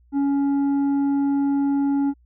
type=tone with tanh clipping; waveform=sine; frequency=279.8 Hz; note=C#4; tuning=16 cents sharp; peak=-19 dBFS; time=0.12-2.14 s; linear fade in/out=50 ms; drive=6 dB; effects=added 60 Hz sine -53 dBFS peak until 2.25 s